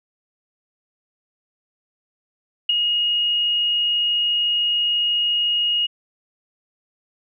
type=tone with ADSR envelope; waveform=sine; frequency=2873 Hz; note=F7; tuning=48 cents sharp; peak=-12 dBFS; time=2.69-5.87 s; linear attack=6 ms; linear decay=12 ms; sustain=-5 dB; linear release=16 ms; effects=none